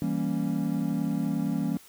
triangle chord, E diminished seventh, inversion none, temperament equal, 164.81 / 196 / 233.1 / 277.2 Hz, E3 / G3 / Bb3 / Db4, 0 / 0 / 0 / 0 cents, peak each -29 dBFS, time 0.02-1.77 s, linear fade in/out 0 ms, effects white hiss -53 dBFS RMS until 1.88 s + high-pass 60 Hz 12 dB/octave

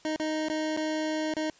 25% pulse tone with dropouts, 311.1 Hz, D#4, in tune, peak -24 dBFS, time 0.05-1.5 s, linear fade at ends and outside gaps 1 ms, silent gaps 0.161-0.198 / 0.485-0.499 / 0.766-0.773 / 1.339-1.367 s, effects white hiss -58 dBFS RMS until 1.59 s + resampled to 16000 Hz

